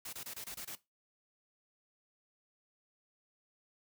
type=noise bursts; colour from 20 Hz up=white; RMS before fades=-44 dBFS; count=7; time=0.05-0.753 s; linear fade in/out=5 ms; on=79 ms; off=25 ms; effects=noise-tail reverb RT60 0.2 s tail -17 dB re dry